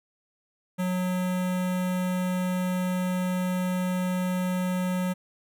square tone with notch filter, 182.6 Hz, F#3, 23 cents flat, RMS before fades -27 dBFS, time 0.78-5.14 s, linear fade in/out 20 ms, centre 4800 Hz, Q 1.5, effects none

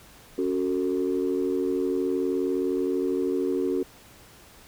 sine chord, F# minor, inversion second, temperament equal with one note detuned, 277.2 / 370 / 449.5 Hz, C#4 / F#4 / A4, 0 / 0 / +37 cents, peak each -27 / -25 / -29 dBFS, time 0.38-3.83 s, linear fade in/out 5 ms, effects tanh soft clip ceiling -16 dBFS + pink hiss -51 dBFS RMS until 4.67 s

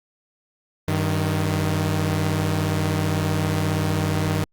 sawtooth tone pair together, 96.37 / 155.56 Hz, G2 / D#3, -29 / 0 cents, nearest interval minor sixth, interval 829 cents, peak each -19 dBFS, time 0.88-4.44 s, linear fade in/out 0 ms, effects Opus 32 kbps

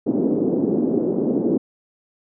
pink band-pass noise, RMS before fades -20 dBFS, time 0.06-1.58 s, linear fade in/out 10 ms, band 220 to 420 Hz, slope 24 dB/octave, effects none

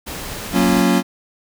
pink noise, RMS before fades -29 dBFS, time 0.06-0.83 s, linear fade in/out 20 ms
square chord, Gb major seventh, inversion none, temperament equal, 185 / 233.1 / 277.2 / 349.2 Hz, Gb3 / Bb3 / Db4 / F4, 0 / 0 / 0 / 0 cents, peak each -18 / -19 / -19 / -22 dBFS, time 0.52-1.03 s, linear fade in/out 50 ms
effects none

